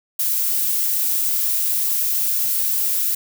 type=noise; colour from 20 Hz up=violet; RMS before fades=-20 dBFS; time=0.19-3.15 s; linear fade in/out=5 ms; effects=none